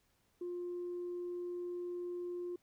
sine tone, 353.1 Hz, F4, 19 cents sharp, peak -37 dBFS, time 0.41-2.56 s, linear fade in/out 5 ms, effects tanh soft clip ceiling -35 dBFS + pink hiss -75 dBFS RMS until 2.62 s

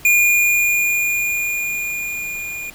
square tone with level ramp, 2425 Hz, D#7, 45 cents flat, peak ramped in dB -11 to -27 dBFS, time 0.05-2.7 s, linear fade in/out 2 ms, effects pink hiss -42 dBFS RMS until 2.74 s

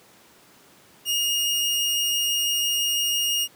sawtooth tone, 2851 Hz, F7, 35 cents sharp, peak -18 dBFS, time 1.05-3.48 s, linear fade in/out 50 ms, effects pink hiss -53 dBFS RMS until 3.55 s + high-pass 150 Hz 12 dB/octave

